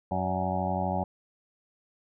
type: harmonic tone with a mistuned harmonic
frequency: 92.5 Hz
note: F#2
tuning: in tune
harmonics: 1 / 2 / 3 / 4 / 6 / 7 / 8 / 9 / 10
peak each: -34 / -32 / -40 / -41 / -35 / -38 / -33 / -33 / -42 dBFS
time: 0.11-1.04 s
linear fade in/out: 5 ms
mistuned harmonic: 6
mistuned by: +53 cents
effects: none